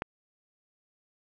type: click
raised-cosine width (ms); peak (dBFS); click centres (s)
0.5; -16; 0.021
effects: none